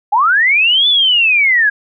sine linear two-way sweep, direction up then down, 778 to 3520 to 1613 Hz, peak -8 dBFS, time 0.12-1.7 s, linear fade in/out 10 ms, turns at 0.88 s, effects none

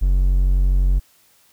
triangle tone, 46.07 Hz, F#1, 7 cents flat, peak -11 dBFS, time 0.01-1 s, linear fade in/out 20 ms, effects white hiss -56 dBFS RMS until 1.52 s

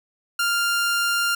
sawtooth tone, 1396.9 Hz, F6, in tune, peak -16 dBFS, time 0.39-1.35 s, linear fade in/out 5 ms, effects none

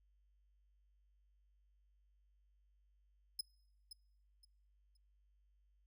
sawtooth tone with echo, 5100 Hz, D#8, 42 cents sharp, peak -34 dBFS, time 3.39-3.41 s, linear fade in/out 5 ms, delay 520 ms, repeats 3, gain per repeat -12 dB, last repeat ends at 4.97 s, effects noise-tail reverb RT60 0.9 s tail -26 dB re dry + added 50 Hz sine -70 dBFS peak until 5.86 s

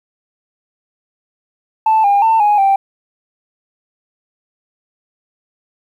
sine tone with pitch steps, 879 / 806 / 895 / 831 / 784 Hz, A5 / G5 / A5 / G#5 / G5, -2 / +48 / +29 / +1 / 0 cents, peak -7 dBFS, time 1.86-2.76 s, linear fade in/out 5 ms, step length 180 ms, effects tanh soft clip ceiling -6 dBFS + 8-bit

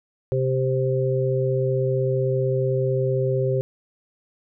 harmonic tone, 130.81 Hz, C3, in tune, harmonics 1 / 3 / 4, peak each -22 / -24 / -25 dBFS, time 0.32-3.61 s, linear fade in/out 0 ms, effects none

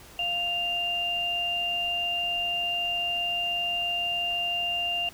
sine tone pair together, 698.5 / 2794 Hz, F5 / F7, 0 / 0 cents, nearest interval 2 octaves, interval 2400 cents, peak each -34 / -26 dBFS, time 0.19-5.09 s, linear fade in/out 2 ms, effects pink hiss -49 dBFS RMS until 5.13 s

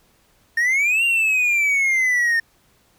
triangle exponential two-way sweep, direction up then down, 1818 to 2794 to 1818 Hz, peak -14 dBFS, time 0.57-2.4 s, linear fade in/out 5 ms, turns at 1.04 s, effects pink hiss -59 dBFS RMS until 2.98 s

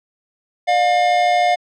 square tone pair together, 598.7 / 712 Hz, D5 / F5, +33 / +33 cents, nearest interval minor third, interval 300 cents, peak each -22 / -14 dBFS, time 0.67-1.56 s, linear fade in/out 20 ms, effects low-pass 4000 Hz 12 dB/octave

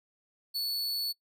45% pulse tone, 4435 Hz, C#8, in tune, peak -29 dBFS, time 0.54-1.13 s, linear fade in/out 20 ms, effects noise-tail reverb RT60 0.1 s tail -22 dB re dry

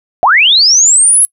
sine linear sweep, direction up, 622.3 to 10910 Hz, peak -4 dBFS, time 0.23-1.25 s, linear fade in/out 0 ms, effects noise-tail reverb RT60 0.1 s tail -26 dB re dry

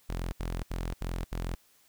sawtooth tone bursts, 43.08 Hz, F1, 23 cents flat, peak -28 dBFS, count 5, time 0.09-1.548 s, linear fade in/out 0 ms, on 230 ms, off 77 ms, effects white hiss -64 dBFS RMS until 1.88 s

